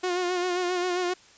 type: tone with vibrato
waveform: sawtooth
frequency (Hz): 359.2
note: F4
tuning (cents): +49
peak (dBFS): -21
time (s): 0.03-1.14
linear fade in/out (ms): 10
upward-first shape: sine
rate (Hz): 7.5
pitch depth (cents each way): 42
effects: white hiss -54 dBFS RMS until 1.37 s + resampled to 16000 Hz